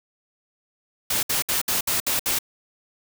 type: noise bursts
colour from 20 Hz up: white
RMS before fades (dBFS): -23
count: 7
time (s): 1.1-2.388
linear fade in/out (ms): 5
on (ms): 130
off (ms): 63
effects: none